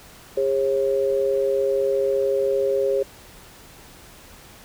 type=tone pair together; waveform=sine; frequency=405.1 / 542 Hz; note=G#4 / C#5; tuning=-43 / -39 cents; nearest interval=perfect fourth; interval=504 cents; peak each=-21 dBFS; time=0.37-3.03 s; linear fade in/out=5 ms; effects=pink hiss -46 dBFS RMS until 4.64 s